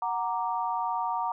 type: chord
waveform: sine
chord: Gb augmented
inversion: none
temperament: equal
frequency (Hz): 740 / 932.3 / 1174.7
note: Gb5 / Bb5 / D6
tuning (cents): 0 / 0 / 0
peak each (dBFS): -32 / -29 / -34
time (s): 0.02-1.32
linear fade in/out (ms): 2
effects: none